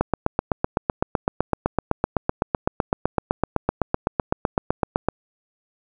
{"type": "click train", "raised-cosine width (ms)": 1, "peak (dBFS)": -4, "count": 41, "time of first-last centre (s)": [0.01, 5.086], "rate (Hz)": 7.88, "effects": []}